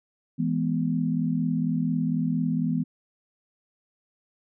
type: chord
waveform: sine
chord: E major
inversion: none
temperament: equal with one note detuned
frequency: 164.81 / 209 / 246.9 Hz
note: E3 / G#3 / B3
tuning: 0 / +11 / 0 cents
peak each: -26 / -30 / -26 dBFS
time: 0.38-2.84 s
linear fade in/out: 20 ms
effects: none